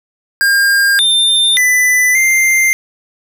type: tone with pitch steps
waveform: square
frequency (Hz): 1608 / 3598 / 1996 / 2095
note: G6 / A7 / B6 / C7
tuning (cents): +44 / +38 / +18 / +2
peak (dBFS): -9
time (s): 0.41-2.73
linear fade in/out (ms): 0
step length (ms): 580
effects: none